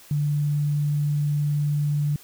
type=tone; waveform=sine; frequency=146.83 Hz; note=D3; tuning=in tune; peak=-20 dBFS; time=0.11-2.16 s; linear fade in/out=2 ms; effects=white hiss -49 dBFS RMS until 2.23 s